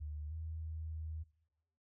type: tone with pitch steps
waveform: sine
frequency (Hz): 75.1 / 80.1 / 79.6 / 79.1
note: D2 / E2 / D#2 / D#2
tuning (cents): +39 / -49 / +40 / +29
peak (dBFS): -40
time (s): 0-1.24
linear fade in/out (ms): 20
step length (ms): 310
effects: noise-tail reverb RT60 0.9 s tail -21 dB re dry